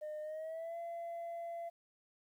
sine tone with pitch glide, 609 to 679.6 Hz, D#5 to F5, -37 to -47 cents, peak -38 dBFS, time 0.01-1.7 s, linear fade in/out 20 ms, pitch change +190 cents, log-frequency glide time 0.22-0.78 s, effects tanh soft clip ceiling -39 dBFS + 12-bit

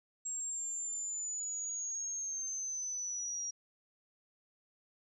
sine linear sweep, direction down, 7580 to 5680 Hz, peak -36 dBFS, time 0.25-3.51 s, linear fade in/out 10 ms, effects none

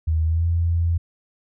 sine tone with pitch glide, 79.7 to 84.44 Hz, D#2 to E2, +42 to +42 cents, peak -17 dBFS, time 0.07-0.98 s, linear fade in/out 10 ms, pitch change +100 cents, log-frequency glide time 0.25-0.46 s, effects none

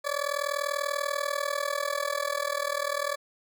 20% pulse tone with amplitude modulation, 573 Hz, D5, 43 cents flat, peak -19 dBFS, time 0.04-3.16 s, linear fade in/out 20 ms, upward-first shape sine, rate 40.3 Hz, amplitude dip 90%, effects none

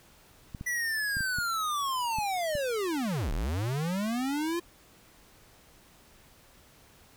clicks, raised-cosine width 5 ms, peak -25 dBFS, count 7, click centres 0.548 / 0.611 / 1.169 / 1.207 / 1.386 / 2.186 / 2.553 s
square linear two-way sweep, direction down then up, 1975.5 to 31.53 to 351.3 Hz, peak -29 dBFS, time 0.66-4.6 s, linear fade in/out 10 ms, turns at 3.32 s
effects pink hiss -58 dBFS RMS until 7.16 s

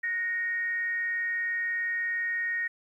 sine tone with frequency modulation, 1863 Hz, A#6, 2 cents flat, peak -27 dBFS, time 0.03-2.68 s, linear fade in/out 10 ms, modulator 394 Hz, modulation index 0.27, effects 11-bit

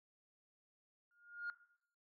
sine tone with exponential growth, 1421 Hz, F6, 30 cents sharp, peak -36 dBFS, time 1.11-1.5 s, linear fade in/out 1 ms, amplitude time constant 84 ms, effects noise-tail reverb RT60 0.7 s tail -18 dB re dry + tanh soft clip ceiling -36 dBFS

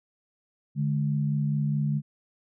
sine tone pair together, 146.83 / 211.6 Hz, D3 / G#3, 0 / +33 cents, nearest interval tritone, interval 633 cents, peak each -24 / -30 dBFS, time 0.75-2.02 s, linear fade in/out 50 ms, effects none

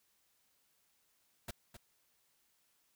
pink noise with echo, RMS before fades -42 dBFS, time 1.48-1.51 s, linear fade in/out 5 ms, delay 260 ms, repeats 1, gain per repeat -10 dB, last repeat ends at 1.77 s, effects white hiss -75 dBFS RMS until 2.95 s

